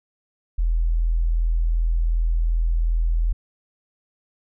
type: tone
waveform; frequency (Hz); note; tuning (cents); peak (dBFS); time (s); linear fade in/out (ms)
sine; 41.34; E1; +6; -17; 0.58-3.33; 10
effects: none